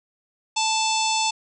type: harmonic tone with a mistuned harmonic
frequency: 880 Hz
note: A5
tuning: in tune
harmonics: 1 / 3 / 4 / 5 / 6 / 7 / 8 / 9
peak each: -23 / -28 / -29 / -30 / -31 / -31 / -32 / -33 dBFS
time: 0.56-1.31 s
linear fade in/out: 10 ms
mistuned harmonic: 8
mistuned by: +28 cents
effects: none